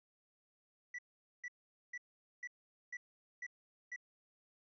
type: tone bursts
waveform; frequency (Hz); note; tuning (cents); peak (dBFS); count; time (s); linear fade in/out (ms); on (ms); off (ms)
triangle; 1959; B6; -15; -40; 7; 0.94-3.962; 5; 46; 450
effects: resampled to 16000 Hz